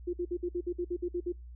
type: tone bursts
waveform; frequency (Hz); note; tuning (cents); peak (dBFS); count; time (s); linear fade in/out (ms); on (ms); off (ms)
sine; 351.8; F4; +13; -29; 11; 0.07-1.324; 10; 64; 55
effects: noise-tail reverb RT60 0.2 s tail -25 dB re dry + added 60 Hz sine -44 dBFS peak until 1.55 s